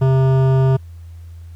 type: tone with hard clipping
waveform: sine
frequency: 132.5 Hz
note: C3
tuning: 22 cents sharp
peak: -13 dBFS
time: 0.01-0.77 s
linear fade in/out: 10 ms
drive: 14 dB
effects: added 84 Hz sine -33 dBFS peak until 1.55 s + pink hiss -57 dBFS RMS until 1.55 s